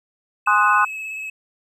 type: tone with vibrato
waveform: triangle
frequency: 2584 Hz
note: E7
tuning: 35 cents flat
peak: -26 dBFS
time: 0.46-1.3 s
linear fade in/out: 5 ms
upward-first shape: triangle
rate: 17 Hz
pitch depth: 26 cents each way
type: chord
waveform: sine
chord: Ab dominant seventh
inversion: none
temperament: equal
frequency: 830.6 / 1046.5 / 1244.5 / 1480 Hz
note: Ab5 / C6 / Eb6 / Gb6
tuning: 0 / 0 / 0 / 0 cents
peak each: -22 / -18 / -18 / -18 dBFS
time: 0.47-0.85 s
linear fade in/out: 5 ms
effects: none